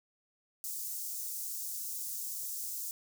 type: high-pass noise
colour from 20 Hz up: white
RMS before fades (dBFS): -39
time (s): 0.64-2.91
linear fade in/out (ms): 0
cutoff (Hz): 5900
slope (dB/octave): 24
effects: none